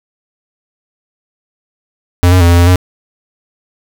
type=tone with pitch steps; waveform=square; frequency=88.4 / 91.6 / 85.8 / 86.4 / 86.9 / 90.6 Hz; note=F2 / F#2 / F2 / F2 / F2 / F#2; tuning=+22 / -17 / -30 / -18 / -8 / -36 cents; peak=-5 dBFS; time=2.23-2.758 s; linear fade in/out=0 ms; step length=88 ms; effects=7-bit